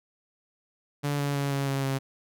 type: tone with pitch steps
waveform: sawtooth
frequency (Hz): 144.2 / 142.38 / 140.58 / 138.81 / 137.05 / 135.32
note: D3 / C#3 / C#3 / C#3 / C#3 / C#3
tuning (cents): -31 / +47 / +25 / +3 / -19 / -41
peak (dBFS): -22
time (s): 1.03-1.99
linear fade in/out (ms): 20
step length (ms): 160
effects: none